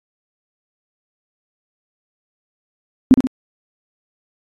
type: tone with echo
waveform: sine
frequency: 258.8 Hz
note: C4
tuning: 19 cents flat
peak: -3 dBFS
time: 3.11-3.14 s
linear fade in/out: 0 ms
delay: 65 ms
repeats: 2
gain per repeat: -6 dB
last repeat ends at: 3.27 s
effects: AAC 32 kbps